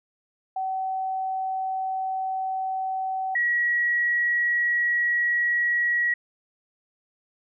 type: tone pair in turn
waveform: sine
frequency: 760 / 1915.1 Hz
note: F#5 / A#6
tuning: +46 / +46 cents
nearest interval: octave + major third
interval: 1600 cents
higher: second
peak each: -25 / -20 dBFS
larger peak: second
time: 0.56-3.35 / 3.35-6.14 s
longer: neither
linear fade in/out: 5 ms
effects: none